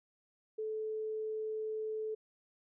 sine tone, 434.9 Hz, A4, 20 cents flat, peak -35 dBFS, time 0.58-2.15 s, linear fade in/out 10 ms, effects none

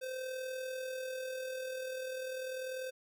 square tone with amplitude modulation, 517 Hz, C5, 21 cents flat, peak -37 dBFS, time 0.01-2.91 s, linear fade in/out 20 ms, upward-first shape sine, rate 40.3 Hz, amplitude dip 40%, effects none

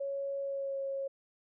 sine tone with pitch glide, 554.4 to 546.1 Hz, C#5 to C#5, 0 to -26 cents, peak -33 dBFS, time 0-1.08 s, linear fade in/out 10 ms, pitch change -26 cents, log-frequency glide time 0.41-0.79 s, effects none

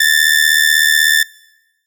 sawtooth ring-modulated tone, 1768 Hz, A6, 8 cents sharp, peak -3 dBFS, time 0-1.23 s, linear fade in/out 5 ms, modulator 38.1 Hz, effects noise-tail reverb RT60 1.0 s tail -22 dB re dry

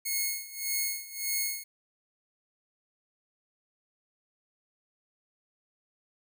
5% pulse tone with tremolo, 2177 Hz, C#7, 32 cents flat, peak -17 dBFS, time 0.05-1.64 s, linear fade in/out 10 ms, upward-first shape sine, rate 1.7 Hz, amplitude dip 85%, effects none

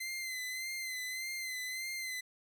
sawtooth tone with vibrato, 2058 Hz, C7, 29 cents flat, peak -34 dBFS, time 0-2.21 s, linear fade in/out 10 ms, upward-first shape sine, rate 1.7 Hz, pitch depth 43 cents each way, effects none

